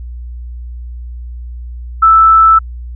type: tone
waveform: sine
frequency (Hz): 1318.5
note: E6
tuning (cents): 0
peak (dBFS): -3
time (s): 2.02-2.59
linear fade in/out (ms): 10
effects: added 60 Hz sine -23 dBFS peak until 2.95 s